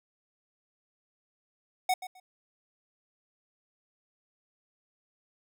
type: tone with echo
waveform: square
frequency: 741 Hz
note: F#5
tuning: 2 cents sharp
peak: -24 dBFS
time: 1.89-1.94 s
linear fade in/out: 5 ms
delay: 130 ms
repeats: 2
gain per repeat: -14 dB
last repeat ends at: 2.2 s
effects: none